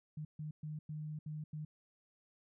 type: tone bursts at uneven times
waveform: sine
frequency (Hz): 152.7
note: D#3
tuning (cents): -32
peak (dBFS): -40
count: 6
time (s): 0.17-0.25 / 0.39-0.51 / 0.63-0.79 / 0.89-1.19 / 1.26-1.44 / 1.53-1.65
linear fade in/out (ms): 5
effects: none